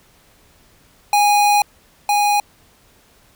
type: tone pair in turn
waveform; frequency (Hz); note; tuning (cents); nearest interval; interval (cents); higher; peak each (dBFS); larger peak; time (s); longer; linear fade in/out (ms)
square; 824 / 824; G#5 / G#5; -14 / -14; unison; 0; neither; -12 / -14; first; 1.13-1.62 / 2.09-2.4; first; 2
effects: pink hiss -53 dBFS RMS until 3.35 s